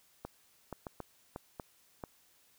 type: clicks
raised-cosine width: 1 ms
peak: -26 dBFS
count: 7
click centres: 0.25 / 0.727 / 0.868 / 1.003 / 1.361 / 1.598 / 2.038 s
effects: white hiss -67 dBFS RMS until 2.58 s